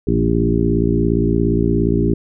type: harmonic tone with a mistuned harmonic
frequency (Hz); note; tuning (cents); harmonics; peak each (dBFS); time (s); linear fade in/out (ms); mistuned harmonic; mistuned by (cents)
57.2; A#1; -32; 1 / 2 / 3 / 4 / 5 / 6 / 7; -21 / -21 / -21 / -21 / -21 / -21 / -21; 0.07-2.14; 5; 3; -39
effects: none